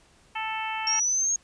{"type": "harmonic tone", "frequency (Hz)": 440, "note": "A4", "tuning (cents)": 0, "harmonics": [2, 3, 4, 5, 6, 7], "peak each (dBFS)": [-31, -38, -39, -37, -35, -40], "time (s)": [0.35, 1], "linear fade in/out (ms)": 10}
{"type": "linear sweep", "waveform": "sine", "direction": "up", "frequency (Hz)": [5530, 6590], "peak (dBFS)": -22, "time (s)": [0.87, 1.36], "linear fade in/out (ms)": 2}
{"effects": ["pink hiss -59 dBFS RMS until 1.43 s", "resampled to 22050 Hz"]}